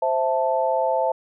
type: chord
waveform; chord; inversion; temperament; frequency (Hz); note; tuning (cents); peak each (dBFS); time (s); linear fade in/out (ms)
sine; A minor; first; equal; 523.3 / 659.3 / 880; C5 / E5 / A5; 0 / 0 / 0; -23; 0.02-1.12; 5
effects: none